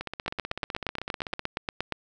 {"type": "two click trains", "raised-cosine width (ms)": 0.3, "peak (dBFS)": [-17, -12], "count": [23, 15], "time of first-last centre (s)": [[0.01, 1.394], [0.28, 1.923]], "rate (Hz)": [15.9, 8.52], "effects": []}